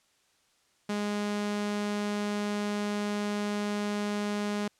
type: tone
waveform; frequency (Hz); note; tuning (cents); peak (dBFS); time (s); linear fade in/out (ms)
sawtooth; 206.7; G#3; -8; -25; 0.89-4.68; 5
effects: white hiss -68 dBFS RMS until 4.79 s + low-pass 8000 Hz 12 dB/octave